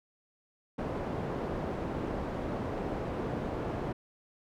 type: low-pass noise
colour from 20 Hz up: white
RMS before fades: -35 dBFS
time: 0.78-3.93 s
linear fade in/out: 10 ms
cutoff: 550 Hz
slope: 12 dB/octave
effects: none